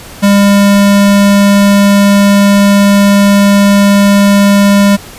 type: tone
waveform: square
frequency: 200.9 Hz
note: G3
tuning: 43 cents sharp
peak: -4 dBFS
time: 0.22-4.97 s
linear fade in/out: 20 ms
effects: pink hiss -30 dBFS RMS until 5.18 s + resampled to 32000 Hz